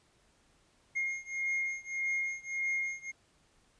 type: beating tone pair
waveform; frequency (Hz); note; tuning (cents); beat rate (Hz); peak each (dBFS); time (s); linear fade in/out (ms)
triangle; 2137 / 2138.7; C7 / C7; +36 / +37; 1.7; -33 / -34; 0.95-3.12; 20
effects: pink hiss -68 dBFS RMS until 3.79 s + resampled to 22050 Hz